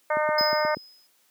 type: harmonic tone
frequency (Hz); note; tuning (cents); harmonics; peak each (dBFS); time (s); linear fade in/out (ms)
304.3; D#4; -38; 2 / 3 / 4 / 5 / 6 / 7; -24 / -28 / -30 / -32 / -34 / -35; 0.1-0.75; 5
type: click train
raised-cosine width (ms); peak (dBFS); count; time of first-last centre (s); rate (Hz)
3; -20; 6; 0.17-0.77; 8.34
type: tone with exponential decay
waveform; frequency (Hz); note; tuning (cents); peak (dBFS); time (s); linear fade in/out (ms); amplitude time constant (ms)
triangle; 5060; D#8; +28; -19; 0.38-1.07; 5; 150
effects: white hiss -64 dBFS RMS until 1.3 s + high-pass 200 Hz 12 dB/octave